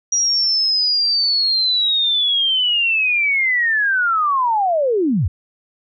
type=linear sweep; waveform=sine; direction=down; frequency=5760 to 66.7 Hz; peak=-14 dBFS; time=0.12-5.28 s; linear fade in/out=5 ms; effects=none